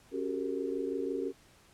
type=tone cluster; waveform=sine; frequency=276.8 / 373 / 398.9 / 459.2 Hz; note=C#4 / F#4 / G4 / A#4; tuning=-2 / +14 / +30 / -26 cents; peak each=-37 / -37 / -37 / -37 dBFS; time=0.11-1.33 s; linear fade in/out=50 ms; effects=pink hiss -61 dBFS RMS until 1.73 s + low-pass 11000 Hz 12 dB/octave